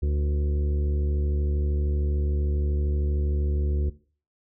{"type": "harmonic tone with a mistuned harmonic", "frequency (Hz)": 73, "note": "D2", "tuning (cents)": -10, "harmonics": [1, 2, 3, 4, 5, 6, 7], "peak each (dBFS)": [-22, -35, -40, -42, -36, -44, -49], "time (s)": [0.02, 3.9], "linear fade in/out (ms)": 10, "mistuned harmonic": 6, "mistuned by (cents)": 80, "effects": ["noise-tail reverb RT60 0.4 s tail -17 dB re dry"]}